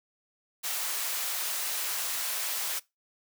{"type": "high-pass noise", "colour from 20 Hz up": "white", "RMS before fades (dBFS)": -32, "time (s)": [0.63, 2.8], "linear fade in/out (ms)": 20, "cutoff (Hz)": 640, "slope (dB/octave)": 12, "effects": ["noise-tail reverb RT60 0.2 s tail -21 dB re dry"]}